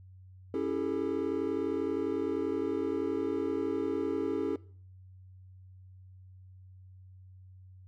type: chord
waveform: triangle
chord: A dominant seventh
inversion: first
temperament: equal with one note detuned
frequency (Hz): 277.2 / 329.6 / 400.2 / 440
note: C#4 / E4 / G4 / A4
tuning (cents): 0 / 0 / +36 / 0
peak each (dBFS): -33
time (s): 0.54-4.56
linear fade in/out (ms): 2
effects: noise-tail reverb RT60 0.5 s tail -21 dB re dry + added 93 Hz sine -50 dBFS peak until 7.87 s